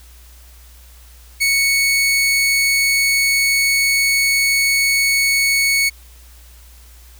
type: tone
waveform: sawtooth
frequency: 2217 Hz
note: C#7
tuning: in tune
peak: -10 dBFS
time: 1.4-5.9 s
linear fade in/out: 20 ms
effects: added 60 Hz sine -41 dBFS peak until 7.19 s + white hiss -48 dBFS RMS until 7.19 s